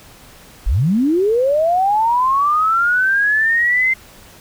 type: linear sweep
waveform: sine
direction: up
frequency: 32.8 to 2093 Hz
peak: -12 dBFS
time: 0.66-3.94 s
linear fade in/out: 10 ms
effects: pink hiss -43 dBFS RMS until 4.4 s